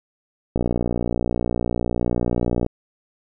click train, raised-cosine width 2 ms, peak -8 dBFS, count 127, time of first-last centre 0.56-2.664 s, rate 59.9 Hz, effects none

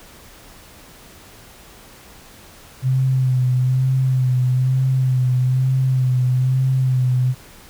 sine tone with vibrato, 128.9 Hz, C3, 26 cents flat, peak -14 dBFS, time 2.82-7.35 s, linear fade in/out 50 ms, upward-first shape sine, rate 1.1 Hz, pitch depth 35 cents each way, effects pink hiss -44 dBFS RMS until 7.69 s

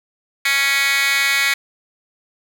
10% pulse tone with high-pass filter, 277.2 Hz, C#4, in tune, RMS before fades -17 dBFS, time 0.45-1.54 s, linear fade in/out 5 ms, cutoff 2300 Hz, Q 5.3, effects none

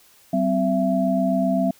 sine tone cluster, 190.4 / 258.1 / 670 Hz, F#3 / C4 / E5, +50 / -23 / +28 cents, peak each -22 dBFS, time 0.33-1.71 s, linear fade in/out 5 ms, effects white hiss -54 dBFS RMS until 1.79 s

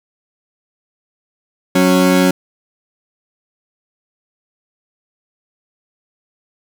30% pulse tone pair together, 183.9 / 275.5 Hz, F#3 / C#4, -10 / -11 cents, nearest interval perfect fifth, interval 699 cents, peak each -10 dBFS, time 1.75-2.31 s, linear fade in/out 5 ms, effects none

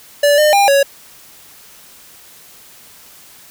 square tone with pitch steps, 579 / 605 / 802 / 557 Hz, D5 / D#5 / G5 / C#5, -25 / -49 / +39 / +8 cents, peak -9 dBFS, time 0.23-0.83 s, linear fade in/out 5 ms, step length 150 ms, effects white hiss -42 dBFS RMS until 3.5 s

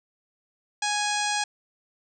harmonic tone, 830.6 Hz, G#5, in tune, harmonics 1 / 2 / 3 / 4 / 5 / 6 / 7 / 8 / 9 / 10, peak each -28 / -31 / -33 / -34 / -35 / -36 / -36 / -37 / -38 / -38 dBFS, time 0.82-1.44 s, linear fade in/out 5 ms, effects none

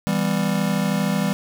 square chord, E minor, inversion none, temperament just, 164.81 / 197.78 / 247.2 Hz, E3 / G3 / B3, 0 / +16 / +2 cents, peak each -25 / -22 / -28 dBFS, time 0.07-1.33 s, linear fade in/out 0 ms, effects none

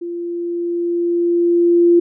sine tone with level ramp, 344.8 Hz, F4, 22 cents flat, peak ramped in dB -23 to -7 dBFS, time 0.01-2 s, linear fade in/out 10 ms, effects none

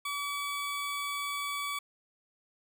20% pulse tone, 1143 Hz, D6, 47 cents flat, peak -28 dBFS, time 0.05-1.79 s, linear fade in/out 5 ms, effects none

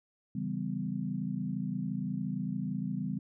sine chord, C# half-diminished seventh, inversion none, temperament equal with one note detuned, 138.59 / 164.81 / 196 / 250.2 Hz, C#3 / E3 / G3 / B3, 0 / 0 / 0 / +23 cents, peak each -39 / -38 / -35 / -38 dBFS, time 0.35-3.19 s, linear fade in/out 5 ms, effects none

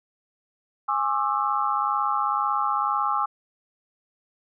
sine tone cluster, 827 / 1082 / 1184 / 1320 Hz, G#5 / C#6 / D6 / E6, -8 / -42 / +14 / +2 cents, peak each -27 dBFS, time 0.88-3.26 s, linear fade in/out 10 ms, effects none

